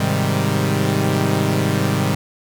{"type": "chord", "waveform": "sawtooth", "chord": "Ab major seventh", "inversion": "none", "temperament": "equal", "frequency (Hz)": [103.83, 130.81, 155.56, 196], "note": ["Ab2", "C3", "Eb3", "G3"], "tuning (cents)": [0, 0, 0, 0], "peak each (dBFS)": -18, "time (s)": [0, 2.15], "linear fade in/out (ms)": 5, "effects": []}